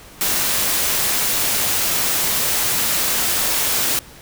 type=noise; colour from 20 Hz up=white; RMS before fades=-19 dBFS; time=0.21-3.99 s; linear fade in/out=0 ms; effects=pink hiss -42 dBFS RMS until 4.21 s